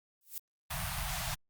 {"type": "noise with exponential growth", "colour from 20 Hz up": "violet", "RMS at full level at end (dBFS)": -35, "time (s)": [0.21, 0.38], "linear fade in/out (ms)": 2, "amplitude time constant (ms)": 35}
{"type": "band-stop noise", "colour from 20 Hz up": "pink", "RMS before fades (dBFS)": -36, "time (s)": [0.7, 1.35], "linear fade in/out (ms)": 10, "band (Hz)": [180, 630], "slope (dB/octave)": 96}
{"effects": ["Opus 48 kbps"]}